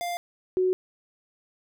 square / sine tone pair in turn, 698.5 / 370 Hz, F5 / F#4, 0 / 0 cents, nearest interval major seventh, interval 1100 cents, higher first, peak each -29 / -20 dBFS, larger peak second, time 0.01-0.17 / 0.57-0.73 s, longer neither, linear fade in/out 0 ms, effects none

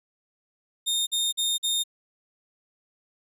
sawtooth tone bursts, 3663 Hz, A#7, 31 cents flat, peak -20 dBFS, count 4, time 0.86-1.838 s, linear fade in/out 20 ms, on 210 ms, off 46 ms, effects resampled to 32000 Hz

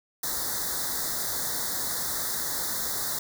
white band-stop noise, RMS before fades -30 dBFS, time 0.23-3.19 s, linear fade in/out 5 ms, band 2000 to 3600 Hz, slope 96 dB/octave, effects none

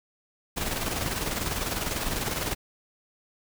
pink noise with tremolo, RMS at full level -28 dBFS, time 0.56-2.55 s, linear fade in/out 20 ms, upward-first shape square, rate 20 Hz, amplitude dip 45%, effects none

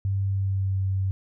sine tone with pitch glide, 97.8 to 95.84 Hz, G2 to G2, -4 to -39 cents, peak -22 dBFS, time 0.05-1.11 s, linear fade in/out 0 ms, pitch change -35 cents, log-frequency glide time 0.25-0.8 s, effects none

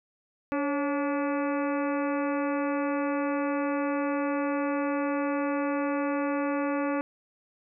harmonic tone with a mistuned harmonic, 287.6 Hz, D4, 36 cents flat, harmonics 1 / 2 / 3 / 4 / 5 / 6 / 7 / 8 / 9, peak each -28 / -31 / -37 / -36 / -40 / -44 / -45 / -46 / -45 dBFS, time 0.52-7.01 s, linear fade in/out 0 ms, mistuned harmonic 2, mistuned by -65 cents, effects none

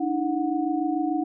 sine tone cluster, 293.4 / 320.2 / 733 Hz, D4 / D#4 / F#5, -2 / +50 / -16 cents, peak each -26 / -26 / -29 dBFS, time 0-1.24 s, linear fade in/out 10 ms, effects none

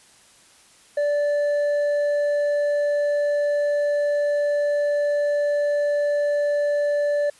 sine tone with hard clipping, 583 Hz, D5, 13 cents flat, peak -20 dBFS, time 0.97-7.3 s, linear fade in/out 5 ms, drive 4 dB, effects white hiss -53 dBFS RMS until 7.39 s + resampled to 24000 Hz

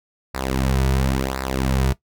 sawtooth tone with flanger, 66.1 Hz, C2, 18 cents sharp, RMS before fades -21 dBFS, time 0.34-1.93 s, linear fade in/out 10 ms, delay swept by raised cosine 0.31 to 3.81 ms, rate 0.95 Hz, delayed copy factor -0.75, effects noise-tail reverb RT60 0.1 s tail -17 dB re dry

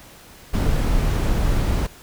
brown noise, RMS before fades -19 dBFS, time 0.53-1.87 s, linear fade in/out 10 ms, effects pink hiss -45 dBFS RMS until 2.02 s

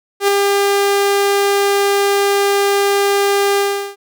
sawtooth tone with ADSR envelope, 400.6 Hz, G4, 38 cents sharp, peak -5 dBFS, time 0.2-3.96 s, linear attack 81 ms, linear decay 4 ms, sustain -3 dB, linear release 380 ms, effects none

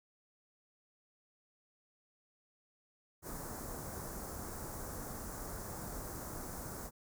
pink band-stop noise, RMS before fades -44 dBFS, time 3.22-6.91 s, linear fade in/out 50 ms, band 1500 to 6000 Hz, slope 24 dB/octave, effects none

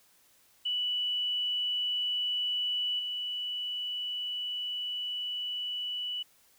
sine tone with level steps, 2960 Hz, F#7, in tune, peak -28 / -32 dBFS, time 0.65-6.23 s, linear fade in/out 10 ms, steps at 2.99 s, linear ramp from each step 5 ms, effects white hiss -64 dBFS RMS until 6.58 s

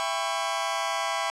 sawtooth chord, C# half-diminished seventh, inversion first, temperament just, 665.2 / 798.3 / 997.9 / 1108.7 Hz, E5 / G5 / B5 / C#6, +16 / +31 / +18 / 0 cents, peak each -28 dBFS, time 0-1.3 s, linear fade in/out 0 ms, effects low-pass 8000 Hz 12 dB/octave

